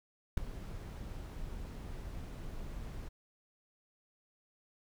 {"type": "noise with ADSR envelope", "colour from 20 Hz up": "brown", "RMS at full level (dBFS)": -26, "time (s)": [0.37, 3.09], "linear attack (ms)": 7, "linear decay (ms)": 3, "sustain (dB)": -17, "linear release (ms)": 14, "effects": []}